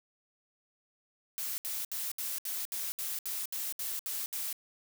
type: noise bursts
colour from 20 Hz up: blue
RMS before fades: -36 dBFS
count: 12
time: 1.38-4.528 s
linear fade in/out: 0 ms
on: 200 ms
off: 68 ms
effects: none

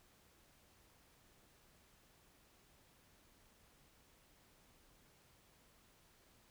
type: silence
effects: pink hiss -69 dBFS RMS until 6.5 s

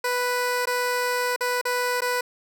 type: tone with dropouts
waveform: 15% pulse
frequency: 493.9 Hz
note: B4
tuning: in tune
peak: -16 dBFS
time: 0.04-2.21 s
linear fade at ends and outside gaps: 5 ms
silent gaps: 0.656-0.671 / 1.362-1.407 / 1.614-1.652 / 2.007-2.018 s
effects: none

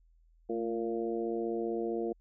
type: harmonic tone with a mistuned harmonic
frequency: 115.4 Hz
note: A#2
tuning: 17 cents flat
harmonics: 2 / 3 / 4 / 5 / 6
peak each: -39 / -34 / -35 / -46 / -42 dBFS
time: 0.49-2.13 s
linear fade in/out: 10 ms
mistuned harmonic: 2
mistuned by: -46 cents
effects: added 41 Hz sine -61 dBFS peak until 2.2 s

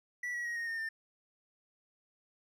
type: tone with pitch steps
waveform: triangle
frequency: 1955 / 1922.5 / 1890.6 / 1859.2 / 1828.3 / 1797.9 Hz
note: B6 / B6 / A#6 / A#6 / A#6 / A6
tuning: -18 / -47 / +24 / -5 / -34 / +37 cents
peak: -33 dBFS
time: 0.23-0.89 s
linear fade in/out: 5 ms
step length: 110 ms
effects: none

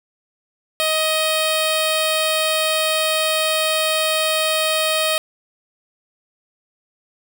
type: tone with notch filter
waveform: 10% pulse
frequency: 628 Hz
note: D#5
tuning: 16 cents sharp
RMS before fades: -19 dBFS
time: 0.8-5.18 s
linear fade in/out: 0 ms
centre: 1600 Hz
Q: 1.4
effects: none

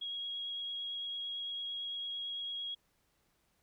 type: tone with vibrato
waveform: sine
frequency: 3300 Hz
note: G#7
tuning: 12 cents flat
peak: -37 dBFS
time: 0.01-2.75 s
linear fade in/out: 10 ms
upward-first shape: triangle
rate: 8.9 Hz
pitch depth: 11 cents each way
effects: pink hiss -75 dBFS RMS until 3.62 s

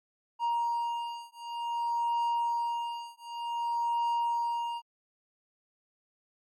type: beating tone pair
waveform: triangle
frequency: 940 / 940.54 Hz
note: A#5 / A#5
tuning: +14 / +15 cents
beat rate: 0.54 Hz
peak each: -30 dBFS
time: 0.39-4.82 s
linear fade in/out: 50 ms
effects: MP3 64 kbps

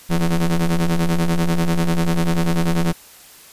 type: ring-modulated tone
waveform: 45% pulse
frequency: 83 Hz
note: E2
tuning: 12 cents sharp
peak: -12 dBFS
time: 0.09-2.93 s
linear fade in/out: 20 ms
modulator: 88.1 Hz
effects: white hiss -44 dBFS RMS until 3.52 s + resampled to 32000 Hz

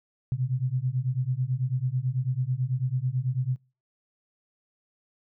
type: beating tone pair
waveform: sine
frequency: 123.47 / 132.57 Hz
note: B2 / C3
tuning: 0 / +23 cents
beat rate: 9.1 Hz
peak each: -28 / -27 dBFS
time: 0.32-3.56 s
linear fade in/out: 0 ms
effects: noise-tail reverb RT60 0.3 s tail -22 dB re dry

